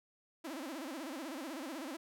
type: tone with vibrato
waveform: sawtooth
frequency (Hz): 293.7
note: D4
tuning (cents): 0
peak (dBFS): -37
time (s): 0.44-1.97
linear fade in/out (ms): 10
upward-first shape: sine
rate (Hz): 16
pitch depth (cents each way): 240
effects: none